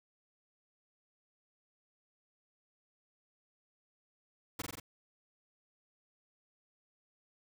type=noise with echo; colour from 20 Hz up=pink; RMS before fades=-39 dBFS; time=4.59-4.62 s; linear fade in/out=5 ms; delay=45 ms; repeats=4; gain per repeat=-2 dB; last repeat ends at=4.8 s; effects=none